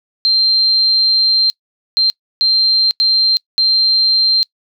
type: tone bursts at uneven times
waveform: sine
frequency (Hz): 4155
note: C8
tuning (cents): -13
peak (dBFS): -9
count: 5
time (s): 0.25-1.5 / 1.97-2.1 / 2.41-2.91 / 3-3.37 / 3.58-4.43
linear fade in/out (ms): 0
effects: noise-tail reverb RT60 0.1 s tail -25 dB re dry